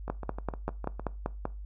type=two click trains; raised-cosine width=1 ms; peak=-23 / -16 dBFS; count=7 / 8; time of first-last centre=0.08-0.996 / 0.1-1.454 s; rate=6.55 / 5.17 Hz; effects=noise-tail reverb RT60 0.3 s tail -20 dB re dry + added 50 Hz sine -38 dBFS peak until 1.65 s